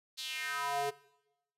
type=tone with high-pass filter sweep; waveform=square; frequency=141.7 Hz; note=C#3; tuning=38 cents sharp; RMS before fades=-36 dBFS; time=0.17-0.91 s; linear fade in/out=20 ms; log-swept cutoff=4200 to 470 Hz; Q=3.3; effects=noise-tail reverb RT60 0.9 s tail -20 dB re dry + resampled to 32000 Hz